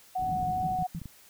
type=tone with vibrato; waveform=sine; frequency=740 Hz; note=F#5; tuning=in tune; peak=-27 dBFS; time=0.15-0.87 s; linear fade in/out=10 ms; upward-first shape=triangle; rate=2.4 Hz; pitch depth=12 cents each way
type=low-pass noise; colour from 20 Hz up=white; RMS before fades=-40 dBFS; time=0.17-0.79 s; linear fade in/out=50 ms; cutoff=240 Hz; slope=24 dB/octave
type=tone bursts; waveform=sine; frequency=164.81 Hz; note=E3; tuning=in tune; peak=-32 dBFS; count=5; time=0.31-0.995 s; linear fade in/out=10 ms; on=49 ms; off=110 ms
type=clicks; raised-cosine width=5 ms; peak=-28 dBFS; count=8; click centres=0.429 / 0.496 / 0.615 / 0.789 / 0.824 / 0.949 / 1.017 / 1.057 s
effects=white hiss -56 dBFS RMS until 1.29 s